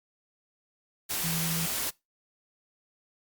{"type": "tone in noise", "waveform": "sine", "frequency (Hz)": 164.81, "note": "E3", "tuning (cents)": 0, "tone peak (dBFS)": -31, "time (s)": [1.23, 1.67], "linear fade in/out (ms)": 20, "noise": "white", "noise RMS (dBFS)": -31, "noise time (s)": [1.09, 1.91], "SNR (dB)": -3, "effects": ["noise-tail reverb RT60 0.2 s tail -22 dB re dry", "Opus 48 kbps"]}